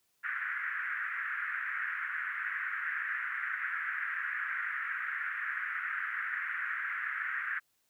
white band-pass noise, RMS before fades -36 dBFS, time 0.23-7.6 s, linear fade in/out 20 ms, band 1400 to 1900 Hz, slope 48 dB/octave, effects white hiss -75 dBFS RMS until 7.89 s

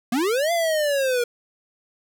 square linear two-way sweep, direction up then down, 223.1 to 692 to 472.4 Hz, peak -20 dBFS, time 0.12-1.24 s, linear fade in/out 5 ms, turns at 0.52 s, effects none

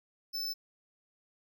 square tone, 5274 Hz, E8, in tune, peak -34 dBFS, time 0.33-0.54 s, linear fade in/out 20 ms, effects none

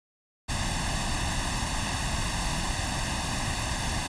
pink noise with comb filter, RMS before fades -29 dBFS, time 0.48-4.08 s, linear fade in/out 20 ms, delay 1.1 ms, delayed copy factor +0.75, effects resampled to 22050 Hz

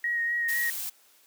sine tone with vibrato, 1883 Hz, A#6, 17 cents sharp, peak -25 dBFS, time 0.04-0.7 s, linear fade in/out 2 ms, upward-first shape sine, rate 4 Hz, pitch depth 20 cents each way
blue noise, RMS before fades -34 dBFS, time 0.48-0.9 s, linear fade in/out 10 ms
effects white hiss -60 dBFS RMS until 1.26 s + high-pass 300 Hz 12 dB/octave

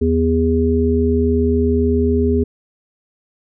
harmonic tone, 81.8 Hz, E2, 13 cents flat, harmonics 1 / 3 / 5, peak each -17 / -17 / -17 dBFS, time 0.01-2.44 s, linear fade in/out 10 ms, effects none

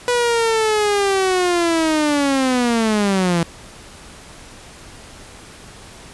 sawtooth linear sweep, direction down, 491.9 to 165.4 Hz, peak -11 dBFS, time 0.08-3.43 s, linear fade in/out 0 ms, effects pink hiss -40 dBFS RMS until 6.13 s + resampled to 24000 Hz

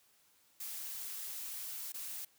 blue noise with dropouts, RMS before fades -43 dBFS, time 0.6-2.25 s, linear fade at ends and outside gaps 5 ms, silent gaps 1.922-1.941 s, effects white hiss -69 dBFS RMS until 2.38 s + high-pass 60 Hz 12 dB/octave

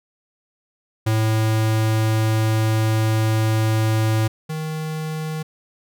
square tone pair in turn, 110 / 156.65 Hz, A2 / D#3, 0 / +12 cents, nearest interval tritone, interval 612 cents, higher second, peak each -17 / -25 dBFS, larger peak first, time 1.06-4.28 / 4.49-5.43 s, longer first, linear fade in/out 10 ms, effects none

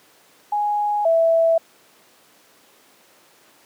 sine tone pair in turn, 830.6 / 659.2 Hz, G#5 / E5, 0 / 0 cents, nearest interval major third, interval 400 cents, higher first, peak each -18 / -13 dBFS, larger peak second, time 0.52-1.05 / 1.05-1.58 s, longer neither, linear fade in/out 5 ms, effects pink hiss -53 dBFS RMS until 3.65 s + high-pass 300 Hz 12 dB/octave

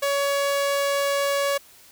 sawtooth tone, 562 Hz, C#5, 24 cents sharp, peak -17 dBFS, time 0.02-1.58 s, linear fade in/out 10 ms, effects white hiss -51 dBFS RMS until 1.91 s

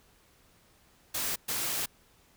white noise bursts at uneven times, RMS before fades -32 dBFS, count 2, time 1.14-1.36 / 1.48-1.86 s, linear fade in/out 10 ms, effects pink hiss -63 dBFS RMS until 2.36 s

